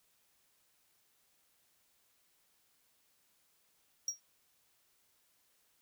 triangle tone with exponential decay, 5660 Hz, F8, 22 cents sharp, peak -28 dBFS, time 4.08-4.2 s, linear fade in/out 2 ms, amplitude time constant 24 ms, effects white hiss -73 dBFS RMS until 5.81 s

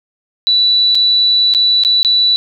sine tone with dropouts, 3955 Hz, B7, 2 cents sharp, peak -8 dBFS, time 0.47-2.36 s, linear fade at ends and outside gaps 0 ms, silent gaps 0.948-0.953 / 1.538-1.548 / 1.836-1.849 / 2.03-2.048 s, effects none

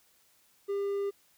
triangle tone, 400 Hz, G4, 35 cents sharp, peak -27 dBFS, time 0.68-1.11 s, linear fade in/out 20 ms, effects white hiss -66 dBFS RMS until 1.37 s

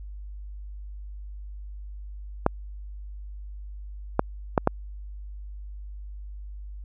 clicks, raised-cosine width 1 ms, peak -4 dBFS, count 4, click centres 2.464 / 4.194 / 4.578 / 4.674 s, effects added 50 Hz sine -36 dBFS peak until 6.84 s

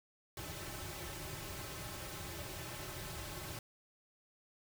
pink noise with comb filter, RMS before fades -45 dBFS, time 0.37-3.59 s, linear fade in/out 2 ms, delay 4.2 ms, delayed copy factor -0.9, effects none

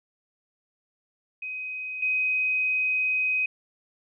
sine tone pair in turn, 2517 / 2517 Hz, D#7 / D#7, +19 / +19 cents, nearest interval unison, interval 0 cents, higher neither, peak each -31 / -22 dBFS, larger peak second, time 1.42-2.02 / 2.02-3.46 s, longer second, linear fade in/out 5 ms, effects none

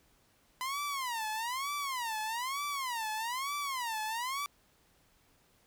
sawtooth tone with vibrato, 1000 Hz, B5, 21 cents sharp, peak -30 dBFS, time 0.61-4.46 s, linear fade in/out 0 ms, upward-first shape sine, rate 1.1 Hz, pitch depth 260 cents each way, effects pink hiss -68 dBFS RMS until 5.66 s

